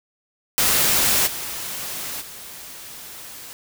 white noise with level steps, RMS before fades -18 / -30 / -38 dBFS, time 0.58-3.53 s, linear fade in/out 0 ms, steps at 1.26 / 2.2 s, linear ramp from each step 20 ms, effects none

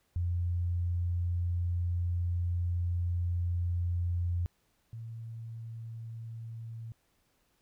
sine tone pair in turn, 87.31 / 113.81 Hz, F2 / A#2, 0 / -41 cents, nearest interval perfect fourth, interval 459 cents, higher second, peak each -28 / -39 dBFS, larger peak first, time 0.16-4.46 / 4.93-6.92 s, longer first, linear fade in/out 0 ms, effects pink hiss -73 dBFS RMS until 7.61 s

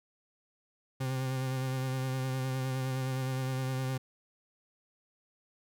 40% pulse tone with vibrato, 130.81 Hz, C3, in tune, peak -30 dBFS, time 1-3.98 s, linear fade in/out 10 ms, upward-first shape sine, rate 9.7 Hz, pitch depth 26 cents each way, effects none

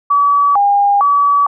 sine tone with vibrato, 961 Hz, B5, 48 cents flat, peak -8 dBFS, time 0.1-1.47 s, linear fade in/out 10 ms, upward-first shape square, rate 1.1 Hz, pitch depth 300 cents each way, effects none

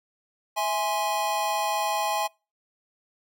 square chord, E augmented, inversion none, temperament equal with one note detuned, 653.2 / 830.6 / 1046.5 Hz, E5 / G#5 / B#5, -16 / 0 / 0 cents, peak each -32 / -27 / -31 dBFS, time 0.56-2.28 s, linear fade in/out 20 ms, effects noise-tail reverb RT60 0.3 s tail -26 dB re dry

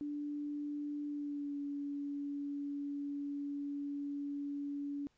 sine tone with pitch glide, 292.4 to 285.2 Hz, D4 to C#4, -7 to +49 cents, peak -37 dBFS, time 0.01-5.07 s, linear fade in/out 0 ms, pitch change -44 cents, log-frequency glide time 1.07-1.58 s, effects pink hiss -75 dBFS RMS until 5.17 s + resampled to 16000 Hz

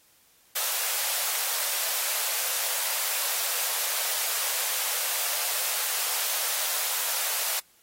white high-pass noise, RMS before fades -28 dBFS, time 0.55-7.6 s, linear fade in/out 10 ms, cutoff 490 Hz, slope 48 dB/octave, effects white hiss -61 dBFS RMS until 7.82 s + AAC 48 kbps

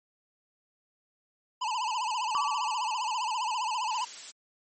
square tone with vibrato, 932.3 Hz, A#5, in tune, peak -29 dBFS, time 1.61-4.05 s, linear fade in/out 10 ms, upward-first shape sine, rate 15 Hz, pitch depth 160 cents each way
sine tone with exponential decay, 1146 Hz, D6, 43 cents flat, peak -25 dBFS, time 2.35-3.32 s, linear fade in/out 0 ms, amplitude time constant 210 ms
blue noise, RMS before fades -38 dBFS, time 3.9-4.32 s, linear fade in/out 20 ms
effects MP3 32 kbps

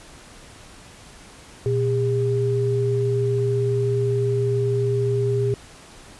sine tone pair together, 120.1 / 404 Hz, B2 / G#4, -48 / -48 cents, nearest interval octave + major sixth, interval 2100 cents, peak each -21 dBFS, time 1.66-5.54 s, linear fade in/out 0 ms, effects pink hiss -45 dBFS RMS until 6.19 s + resampled to 24000 Hz

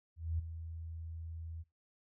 sine tone with ADSR envelope, 81.9 Hz, E2, 11 cents flat, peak -31 dBFS, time 0.16-1.64 s, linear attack 230 ms, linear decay 10 ms, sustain -11 dB, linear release 32 ms, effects noise-tail reverb RT60 0.2 s tail -18 dB re dry

